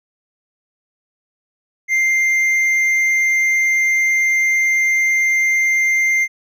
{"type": "tone with hard clipping", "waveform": "triangle", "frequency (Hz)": 2097, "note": "C7", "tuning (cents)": 3, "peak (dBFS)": -14, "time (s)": [1.88, 6.28], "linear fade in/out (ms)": 50, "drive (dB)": 7, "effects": []}